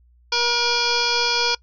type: tone with frequency modulation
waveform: sine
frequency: 2866 Hz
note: F7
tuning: 44 cents sharp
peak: -17 dBFS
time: 0.32-1.55 s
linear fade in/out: 5 ms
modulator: 478 Hz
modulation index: 5.2
effects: noise-tail reverb RT60 0.1 s tail -24 dB re dry + added 60 Hz sine -52 dBFS peak until 1.62 s